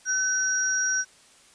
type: tone pair together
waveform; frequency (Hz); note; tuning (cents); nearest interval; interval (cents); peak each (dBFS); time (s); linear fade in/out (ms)
sine; 1522 / 5713; F#6 / F8; +48 / +38; octave + major seventh; 2290; -25; 0.05-1.05; 50
effects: white hiss -55 dBFS RMS until 1.54 s + resampled to 22050 Hz